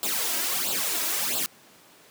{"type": "noise with flanger", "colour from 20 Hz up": "white", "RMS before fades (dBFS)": -27, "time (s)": [0.03, 1.46], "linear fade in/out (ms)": 0, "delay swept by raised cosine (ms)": [0.24, 3.14], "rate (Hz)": 1.5, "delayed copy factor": 0.85, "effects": ["pink hiss -53 dBFS RMS until 2.1 s", "high-pass 200 Hz 12 dB/octave"]}